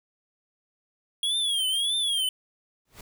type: tone with vibrato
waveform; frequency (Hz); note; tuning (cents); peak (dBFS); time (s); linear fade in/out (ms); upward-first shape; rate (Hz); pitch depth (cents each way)
square; 3294; G#7; -15; -24; 1.23-2.29; 2; triangle; 1.7; 160
type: noise with exponential growth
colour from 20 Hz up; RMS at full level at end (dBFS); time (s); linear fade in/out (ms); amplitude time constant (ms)
pink; -39; 2.85-3.01; 5; 33
effects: none